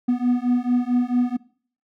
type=beating tone pair; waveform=triangle; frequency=243.7 / 248.2 Hz; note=B3 / B3; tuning=-23 / +9 cents; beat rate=4.5 Hz; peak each=-19 dBFS; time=0.08-1.37 s; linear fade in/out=10 ms; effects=noise-tail reverb RT60 0.5 s tail -21 dB re dry